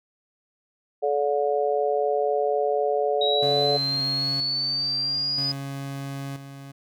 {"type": "harmonic tone", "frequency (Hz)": 144, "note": "D3", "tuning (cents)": -34, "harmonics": [3, 4, 5], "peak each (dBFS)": [-24, -25, -26], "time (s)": [1.02, 3.78], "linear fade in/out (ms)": 20}
{"type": "linear sweep", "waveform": "sine", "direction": "up", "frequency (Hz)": [3811, 4978], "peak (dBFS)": -23, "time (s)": [3.21, 5.52], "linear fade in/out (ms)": 5}
{"type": "tone with tremolo", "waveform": "30% pulse", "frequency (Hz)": 138.1, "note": "C#3", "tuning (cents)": -6, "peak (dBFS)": -28, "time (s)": [3.42, 6.72], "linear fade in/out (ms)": 10, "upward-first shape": "square", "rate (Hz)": 0.51, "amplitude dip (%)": 60}
{"effects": []}